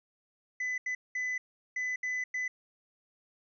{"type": "tone bursts at uneven times", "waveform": "triangle", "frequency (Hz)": 2005, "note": "B6", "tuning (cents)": 26, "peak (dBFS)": -29, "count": 6, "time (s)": [[0.6, 0.78], [0.86, 0.95], [1.15, 1.38], [1.76, 1.96], [2.03, 2.24], [2.34, 2.48]], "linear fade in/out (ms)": 5, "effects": ["resampled to 16000 Hz"]}